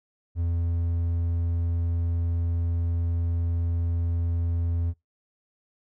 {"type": "tone", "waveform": "triangle", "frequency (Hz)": 84.8, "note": "E2", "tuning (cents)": 50, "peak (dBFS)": -21, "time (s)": [0.35, 4.94], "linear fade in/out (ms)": 50, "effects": ["noise-tail reverb RT60 0.2 s tail -25 dB re dry"]}